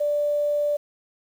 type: tone with quantisation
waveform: sine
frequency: 587.3 Hz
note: D5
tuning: in tune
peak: -20 dBFS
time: 0-0.77 s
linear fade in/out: 10 ms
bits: 8
effects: none